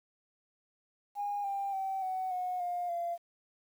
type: tone with pitch steps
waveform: sine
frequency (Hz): 816 / 793.2 / 771.1 / 749.6 / 728.7 / 708.3 / 688.6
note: G#5 / G5 / G5 / F#5 / F#5 / F5 / F5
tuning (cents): -31 / +20 / -29 / +22 / -27 / +24 / -25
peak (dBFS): -31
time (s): 1.15-3.18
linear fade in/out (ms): 50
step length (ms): 290
effects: tanh soft clip ceiling -27 dBFS + 10-bit